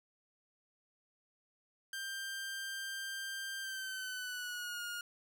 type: tone with pitch glide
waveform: sawtooth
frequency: 1575 to 1427.7 Hz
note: G6 to F6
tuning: +8 to +38 cents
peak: -36 dBFS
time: 1.93-5.01 s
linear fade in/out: 2 ms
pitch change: -170 cents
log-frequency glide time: 3.62-4.82 s
effects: none